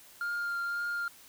sine tone with vibrato, 1402 Hz, F6, 6 cents sharp, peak -28 dBFS, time 0.21-1.08 s, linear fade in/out 2 ms, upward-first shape triangle, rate 1.9 Hz, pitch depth 15 cents each way, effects tanh soft clip ceiling -30 dBFS + white hiss -55 dBFS RMS until 1.28 s

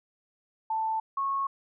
sine tone pair in turn, 884 / 1096.9 Hz, A5 / C#6, +8 / -19 cents, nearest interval major third, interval 373 cents, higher second, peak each -26 dBFS, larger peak neither, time 0.7-1 / 1.17-1.47 s, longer neither, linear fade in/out 5 ms, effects none

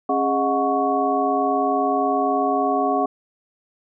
sine tone cluster, 272.8 / 412.7 / 629 / 729 / 1115 Hz, C#4 / G#4 / D#5 / F#5 / C#6, -28 / -11 / +19 / -26 / +10 cents, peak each -24 / -25 / -27 / -21 / -25 dBFS, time 0.09-3.06 s, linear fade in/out 5 ms, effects none

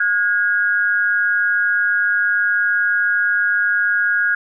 sine tone pair together, 1442.7 / 1642 Hz, F#6 / G#6, -44 / -20 cents, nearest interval major second, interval 224 cents, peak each -17 dBFS, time 0-4.35 s, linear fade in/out 5 ms, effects none

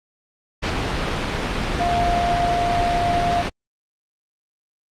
sine tone in noise, 698.5 Hz, F5, in tune, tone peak -18 dBFS, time 1.79-3.43 s, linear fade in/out 20 ms, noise pink, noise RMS -22 dBFS, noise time 0.62-3.5 s, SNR +1 dB, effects low-pass 4000 Hz 12 dB/octave + Opus 48 kbps

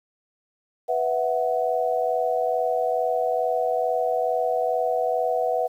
sine chord, B suspended fourth, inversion none, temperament just, 493.9 / 658.5 / 740.8 Hz, B4 / E5 / F#5, 0 / -2 / +2 cents, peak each -25 dBFS, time 0.88-5.68 s, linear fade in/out 20 ms, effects 9-bit

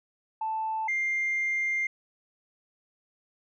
sine tone pair in turn, 880 / 2100 Hz, A5 / C7, 0 / +6 cents, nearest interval octave + minor third, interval 1506 cents, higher second, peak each -27 / -24 dBFS, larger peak second, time 0.41-0.88 / 0.88-1.87 s, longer second, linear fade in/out 5 ms, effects tanh soft clip ceiling -22 dBFS

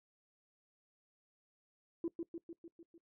sine tone with echo, 335.5 Hz, E4, 31 cents sharp, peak -32 dBFS, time 2.04-2.08 s, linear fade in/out 2 ms, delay 150 ms, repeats 6, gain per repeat -4 dB, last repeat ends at 2.98 s, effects noise-tail reverb RT60 0.1 s tail -20 dB re dry + tanh soft clip ceiling -30 dBFS

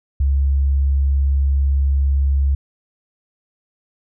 sine tone, 68.9 Hz, C#2, 10 cents flat, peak -13 dBFS, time 0.2-2.55 s, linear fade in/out 5 ms, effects none

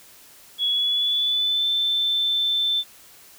sine tone with pitch glide, 3365 to 3540 Hz, G#7 to A7, +22 to +10 cents, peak -19 dBFS, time 0.58-2.84 s, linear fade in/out 50 ms, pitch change +88 cents, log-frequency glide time 0.68-1.67 s, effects white hiss -49 dBFS RMS until 3.38 s

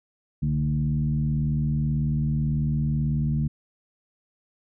sine tone with frequency modulation, 146.83 Hz, D3, in tune, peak -21 dBFS, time 0.42-3.48 s, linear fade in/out 10 ms, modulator 78.2 Hz, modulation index 0.87, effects none

